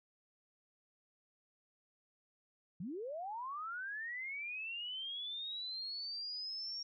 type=linear sweep; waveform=sine; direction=up; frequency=151.1 to 5580 Hz; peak=-40 dBFS; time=2.8-6.83 s; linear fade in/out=5 ms; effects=none